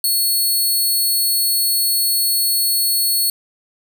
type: tone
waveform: 10% pulse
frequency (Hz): 4380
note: C#8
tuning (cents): -22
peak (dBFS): -8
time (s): 0.04-3.3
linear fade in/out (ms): 2
effects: none